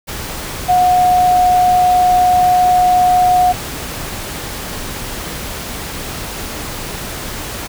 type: tone in noise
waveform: sine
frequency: 726 Hz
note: F#5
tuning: 33 cents flat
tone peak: -8 dBFS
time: 0.68-3.53 s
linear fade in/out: 20 ms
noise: pink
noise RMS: -25 dBFS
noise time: 0.07-7.68 s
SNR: +14 dB
effects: none